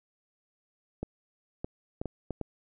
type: clicks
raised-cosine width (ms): 2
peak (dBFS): -20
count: 6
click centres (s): 1.03 / 1.645 / 2.015 / 2.057 / 2.307 / 2.413
effects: none